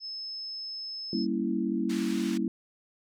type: tone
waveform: sine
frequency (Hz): 5210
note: E8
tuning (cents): -21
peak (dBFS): -35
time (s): 0-1.27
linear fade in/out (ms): 50
type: chord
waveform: sine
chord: G diminished seventh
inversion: none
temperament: equal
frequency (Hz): 196 / 233.1 / 277.2 / 329.6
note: G3 / Bb3 / Db4 / Fb4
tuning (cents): 0 / 0 / 0 / 0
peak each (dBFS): -32 / -31 / -34 / -31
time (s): 1.13-2.48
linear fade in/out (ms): 2
type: band-pass noise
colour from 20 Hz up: pink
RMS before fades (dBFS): -43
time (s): 1.89-2.38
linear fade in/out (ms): 10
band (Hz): 1600 to 6900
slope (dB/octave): 12
effects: none